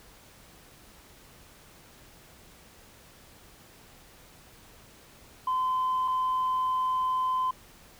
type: tone pair in turn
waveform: sine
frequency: 1026 / 1026 Hz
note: C6 / C6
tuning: -34 / -34 cents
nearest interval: unison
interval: 0 cents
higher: neither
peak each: -23 dBFS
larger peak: neither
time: 5.47-6.08 / 6.08-7.51 s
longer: second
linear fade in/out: 5 ms
effects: tanh soft clip ceiling -22 dBFS + pink hiss -54 dBFS RMS until 7.99 s